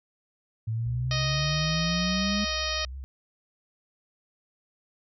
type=exponential sweep; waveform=sine; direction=up; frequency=109.6 to 208.7 Hz; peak=-26 dBFS; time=0.67-2.45 s; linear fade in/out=10 ms
type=tone with vibrato; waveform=sine; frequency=65.41 Hz; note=C2; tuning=in tune; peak=-35 dBFS; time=0.86-3.04 s; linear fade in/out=0 ms; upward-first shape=sine; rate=5.8 Hz; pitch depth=68 cents each way
type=harmonic tone; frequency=622.3 Hz; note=D#5; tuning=in tune; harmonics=1 / 2 / 3 / 4 / 5 / 6 / 7 / 8 / 9; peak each=-36 / -36 / -36 / -36 / -36 / -36 / -36 / -36 / -36 dBFS; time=1.11-2.85 s; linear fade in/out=2 ms
effects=none